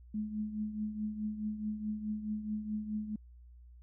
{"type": "tone with tremolo", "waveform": "sine", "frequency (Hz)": 213, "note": "G#3", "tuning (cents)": 44, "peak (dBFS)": -31, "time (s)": [0.14, 3.16], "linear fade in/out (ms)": 5, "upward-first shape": "triangle", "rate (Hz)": 4.7, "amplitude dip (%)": 70, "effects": ["added 60 Hz sine -52 dBFS peak until 3.82 s"]}